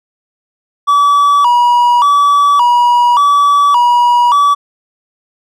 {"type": "tone with vibrato", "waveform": "triangle", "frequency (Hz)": 1052, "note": "C6", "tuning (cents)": 9, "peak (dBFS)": -4, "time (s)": [0.87, 4.55], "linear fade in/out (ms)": 20, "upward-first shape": "square", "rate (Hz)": 0.87, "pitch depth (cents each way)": 150, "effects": []}